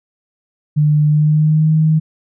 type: tone with pitch glide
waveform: sine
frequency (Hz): 150 to 157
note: D3 to D#3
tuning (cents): +37 to +16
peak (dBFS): -9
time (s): 0.76-2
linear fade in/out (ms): 20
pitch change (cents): +79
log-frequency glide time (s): 1.08-1.72
effects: none